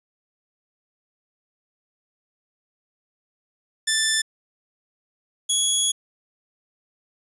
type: tone pair in turn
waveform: 10% pulse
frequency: 1763 / 3351 Hz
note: A6 / G#7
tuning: +3 / +15 cents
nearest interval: major seventh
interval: 1112 cents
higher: second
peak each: -10 dBFS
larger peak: neither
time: 3.87-4.22 / 5.49-5.92 s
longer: second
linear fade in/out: 10 ms
effects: resampled to 24000 Hz